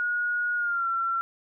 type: tone with pitch glide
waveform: sine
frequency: 1446 to 1357 Hz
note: F#6 to E6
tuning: -40 to +50 cents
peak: -24 dBFS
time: 0-1.21 s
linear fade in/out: 0 ms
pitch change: -110 cents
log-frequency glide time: 0.56-0.88 s
effects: none